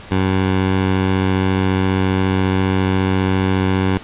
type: tone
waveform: 15% pulse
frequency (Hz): 94.6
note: F#2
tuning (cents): +39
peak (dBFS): -8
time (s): 0.11-3.98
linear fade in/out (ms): 5
effects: pink hiss -37 dBFS RMS until 4.03 s + resampled to 8000 Hz